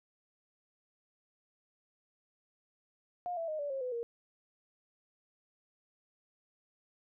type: tone with pitch steps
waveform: sine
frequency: 711 / 663.4 / 619 / 577.5 / 538.8 / 502.8 / 469.1 Hz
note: F5 / E5 / D#5 / D5 / C#5 / B4 / A#4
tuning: +31 / +11 / -9 / -29 / -49 / +31 / +11 cents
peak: -34 dBFS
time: 3.26-4.03 s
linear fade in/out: 0 ms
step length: 110 ms
effects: none